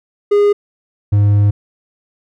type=tone pair in turn; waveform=triangle; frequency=410 / 102.5 Hz; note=G#4 / G#2; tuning=-22 / -22 cents; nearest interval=2 octaves; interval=2400 cents; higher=first; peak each=-6 dBFS; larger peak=neither; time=0.31-0.53 / 1.12-1.51 s; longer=second; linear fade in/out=10 ms; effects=none